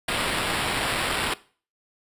blue noise with sample-and-hold, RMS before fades -26 dBFS, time 0.08-1.34 s, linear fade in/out 5 ms, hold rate 6300 Hz, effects noise-tail reverb RT60 0.4 s tail -19 dB re dry + resampled to 32000 Hz

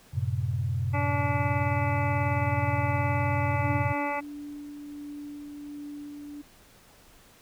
sine chord, F# diminished, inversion none, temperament equal with one note detuned, 92.5 / 112.05 / 130.81 Hz, F#2 / A2 / C3, 0 / +32 / 0 cents, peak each -30 dBFS, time 0.13-3.93 s, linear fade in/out 20 ms
harmonic tone, 288 Hz, D4, 34 cents flat, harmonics 1 / 2 / 3 / 4 / 5 / 7 / 8 / 9, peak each -35 / -34 / -31 / -37 / -41 / -35 / -41 / -41 dBFS, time 0.93-4.21 s, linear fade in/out 20 ms
sine tone with tremolo, 291.6 Hz, D4, 12 cents flat, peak -36 dBFS, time 3.54-6.42 s, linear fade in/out 10 ms, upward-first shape sine, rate 1.4 Hz, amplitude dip 25%
effects pink hiss -56 dBFS RMS until 7.41 s

